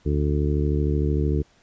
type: harmonic tone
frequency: 73.2 Hz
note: D2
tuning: 5 cents flat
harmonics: 1 / 2 / 3 / 4 / 5 / 6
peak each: -22 / -25 / -33 / -29 / -29 / -31 dBFS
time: 0.05-1.43 s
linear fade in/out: 20 ms
effects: pink hiss -59 dBFS RMS until 1.62 s + resampled to 16000 Hz